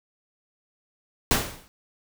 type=noise with exponential decay; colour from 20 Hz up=pink; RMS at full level=-18 dBFS; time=1.31-1.68 s; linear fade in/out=0 ms; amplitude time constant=80 ms; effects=none